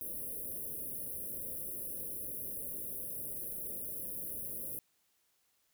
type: band-stop noise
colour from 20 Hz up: white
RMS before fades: -41 dBFS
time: 0.01-4.79 s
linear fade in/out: 0 ms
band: 610 to 9800 Hz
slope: 96 dB/octave
effects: white hiss -75 dBFS RMS until 5.73 s